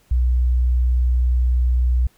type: tone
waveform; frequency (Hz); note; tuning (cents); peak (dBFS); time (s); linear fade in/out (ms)
sine; 61.74; B1; 0; -13; 0.11-2.07; 5
effects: tanh soft clip ceiling -10 dBFS + pink hiss -58 dBFS RMS until 2.17 s